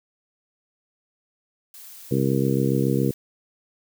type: noise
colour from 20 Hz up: blue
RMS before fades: -43 dBFS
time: 1.74-3.14 s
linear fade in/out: 2 ms
type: harmonic tone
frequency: 67.2 Hz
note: C2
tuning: 47 cents sharp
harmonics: 2 / 3 / 4 / 5 / 6 / 7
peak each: -23 / -25 / -26 / -27 / -28 / -28 dBFS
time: 2.11-3.11 s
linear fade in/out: 5 ms
effects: none